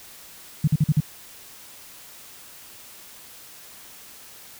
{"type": "tone bursts", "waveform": "sine", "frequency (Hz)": 151.7, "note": "D#3", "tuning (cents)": -44, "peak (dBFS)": -14, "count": 5, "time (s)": [0.64, 1.004], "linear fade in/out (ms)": 5, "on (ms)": 36, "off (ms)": 46, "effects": ["white hiss -45 dBFS RMS until 4.59 s"]}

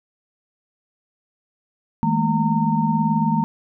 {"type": "tone cluster", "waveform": "sine", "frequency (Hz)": [160.6, 209.3, 227.7, 917], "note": ["E3", "G#3", "A#3", "A#5"], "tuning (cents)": [-45, 14, -40, -29], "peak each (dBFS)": -22, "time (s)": [2.03, 3.44], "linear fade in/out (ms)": 0, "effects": []}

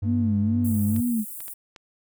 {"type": "tone", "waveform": "triangle", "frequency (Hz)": 98, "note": "G2", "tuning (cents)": 0, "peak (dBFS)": -22, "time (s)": [0.02, 1.01], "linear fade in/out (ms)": 10}
{"type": "tone with vibrato", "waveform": "sine", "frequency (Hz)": 222.9, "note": "A3", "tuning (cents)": 23, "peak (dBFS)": -21, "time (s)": [0.04, 1.25], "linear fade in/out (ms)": 50, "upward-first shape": "sine", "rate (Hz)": 2.2, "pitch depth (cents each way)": 150}
{"type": "high-pass noise", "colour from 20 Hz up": "white", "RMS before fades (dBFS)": -37, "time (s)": [0.64, 1.54], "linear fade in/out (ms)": 10, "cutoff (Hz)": 8400, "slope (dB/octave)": 48}
{"type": "clicks", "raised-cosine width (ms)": 0.2, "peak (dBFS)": -26, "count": 4, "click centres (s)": [0.963, 1.405, 1.481, 1.762]}
{"effects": []}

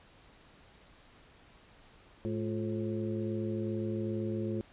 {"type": "harmonic tone with a mistuned harmonic", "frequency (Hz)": 107.6, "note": "A2", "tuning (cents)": -38, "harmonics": [1, 2, 3, 4, 5], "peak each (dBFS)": [-37, -36, -36, -43, -44], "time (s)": [2.25, 4.61], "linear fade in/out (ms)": 0, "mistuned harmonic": 3, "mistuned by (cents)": 130, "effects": ["pink hiss -59 dBFS RMS until 4.72 s", "resampled to 8000 Hz"]}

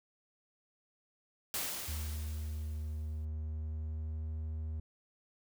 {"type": "noise with exponential decay", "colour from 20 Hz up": "white", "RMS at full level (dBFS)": -35, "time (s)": [1.54, 3.25], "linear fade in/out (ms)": 1, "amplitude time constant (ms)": 370}
{"type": "tone with pitch glide", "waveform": "triangle", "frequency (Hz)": [76.7, 78.4], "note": ["D#2", "D#2"], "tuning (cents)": [-24, 14], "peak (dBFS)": -34, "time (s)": [1.88, 4.8], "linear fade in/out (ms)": 5, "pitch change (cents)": 38, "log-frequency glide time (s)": [2.7, 4.3]}
{"effects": []}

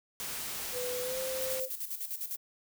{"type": "noise", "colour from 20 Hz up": "white", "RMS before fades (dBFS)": -38, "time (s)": [0.2, 1.6], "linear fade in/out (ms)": 0}
{"type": "tone with pitch glide", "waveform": "sine", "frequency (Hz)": [497.6, 520.8], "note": ["B4", "C5"], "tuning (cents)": [13, -8], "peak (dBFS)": -34, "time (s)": [0.72, 1.69], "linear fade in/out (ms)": 50, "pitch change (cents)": 79, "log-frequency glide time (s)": [1.01, 1.18]}
{"type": "noise with tremolo", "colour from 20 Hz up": "violet", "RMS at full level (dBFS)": -36, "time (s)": [1.4, 2.37], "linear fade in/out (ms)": 20, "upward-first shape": "square", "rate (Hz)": 9.9, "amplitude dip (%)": 65}
{"effects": []}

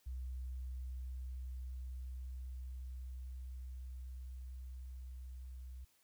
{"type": "tone with level ramp", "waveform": "sine", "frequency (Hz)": 63.5, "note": "B1", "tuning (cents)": 49, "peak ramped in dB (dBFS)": [-40, -46], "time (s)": [0.06, 5.85], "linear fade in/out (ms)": 10, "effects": ["white hiss -73 dBFS RMS until 6.03 s"]}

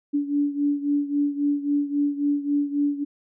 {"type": "beating tone pair", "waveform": "sine", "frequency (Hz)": [287.1, 290.8], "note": ["D4", "D4"], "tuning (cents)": [-39, -17], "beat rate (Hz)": 3.7, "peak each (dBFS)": [-22, -26], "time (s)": [0.13, 3.05], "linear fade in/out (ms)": 20, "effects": []}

